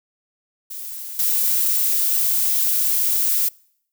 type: noise with level steps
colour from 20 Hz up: violet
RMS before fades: -32 / -19 dBFS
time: 0.7-3.49 s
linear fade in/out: 10 ms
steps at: 1.19 s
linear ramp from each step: 2 ms
effects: noise-tail reverb RT60 0.7 s tail -26 dB re dry